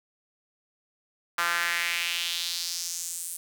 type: tone with high-pass filter sweep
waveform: sawtooth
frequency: 171.7 Hz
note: F3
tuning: 29 cents flat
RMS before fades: -30 dBFS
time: 1.38-3.37 s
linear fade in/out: 5 ms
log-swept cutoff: 1300 to 9700 Hz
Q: 2.6
effects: none